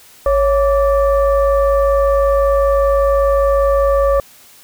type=tone with frequency modulation; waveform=sine; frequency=554.4 Hz; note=C#5; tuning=in tune; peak=-10 dBFS; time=0.26-4.2 s; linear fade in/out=2 ms; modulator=607 Hz; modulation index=0.74; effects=white hiss -44 dBFS RMS until 4.63 s